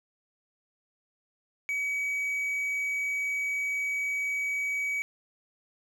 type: tone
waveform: triangle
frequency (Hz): 2271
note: C#7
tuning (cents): +41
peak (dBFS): -26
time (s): 1.69-5.02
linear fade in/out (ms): 0
effects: none